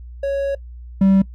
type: tone pair in turn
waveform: triangle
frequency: 554.4 / 193.48 Hz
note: C#5 / G3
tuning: 0 / -22 cents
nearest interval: octave + tritone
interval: 1822 cents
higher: first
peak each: -16 / -8 dBFS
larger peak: second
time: 0.23-0.55 / 1.01-1.22 s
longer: first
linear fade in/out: 5 ms
effects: noise-tail reverb RT60 0.1 s tail -21 dB re dry + added 60 Hz sine -33 dBFS peak until 1.34 s